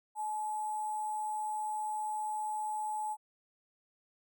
sine tone with sample-and-hold, 855 Hz, A5, 50 cents flat, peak -33 dBFS, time 0.15-3.17 s, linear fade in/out 50 ms, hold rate 8820 Hz, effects none

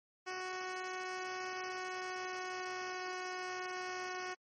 10% pulse tone with pitch glide, 370 to 367 Hz, F#4 to F#4, 0 to -14 cents, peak -31 dBFS, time 0.26-4.35 s, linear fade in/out 20 ms, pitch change -14 cents, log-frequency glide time 1.53-3.49 s, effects low-pass 9000 Hz 12 dB/octave + MP3 32 kbps

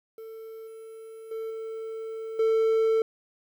triangle tone with level steps, 445.8 Hz, A4, 23 cents sharp, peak -37 / -39 / -29 / -31 / -18 dBFS, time 0.18-3.02 s, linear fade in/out 2 ms, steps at 0.67 / 1.31 / 1.5 / 2.39 s, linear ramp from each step 5 ms, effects 10-bit

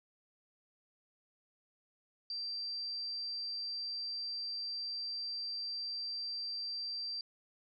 sine tone, 4699 Hz, D8, in tune, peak -37 dBFS, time 2.3-7.21 s, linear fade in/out 2 ms, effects none

